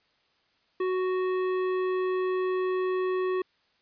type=tone with hard clipping; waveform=triangle; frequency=370.5 Hz; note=F#4; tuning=2 cents sharp; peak=-27 dBFS; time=0.8-3.42 s; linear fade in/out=5 ms; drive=16 dB; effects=white hiss -68 dBFS RMS until 3.81 s + resampled to 11025 Hz